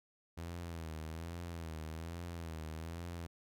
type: tone with vibrato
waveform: sawtooth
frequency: 82.41 Hz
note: E2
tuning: in tune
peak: -38 dBFS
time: 0.37-3.27 s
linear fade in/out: 10 ms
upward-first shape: sine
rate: 1.2 Hz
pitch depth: 81 cents each way
effects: none